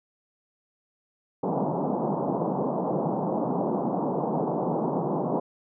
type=band-pass noise; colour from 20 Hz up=pink; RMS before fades=-27 dBFS; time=1.43-5.4 s; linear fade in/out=5 ms; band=150 to 970 Hz; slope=48 dB/octave; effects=none